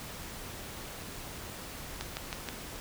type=click train; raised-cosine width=0.2 ms; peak=-17 dBFS; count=4; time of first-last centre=2.01-2.488 s; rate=6.28 Hz; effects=pink hiss -43 dBFS RMS until 2.8 s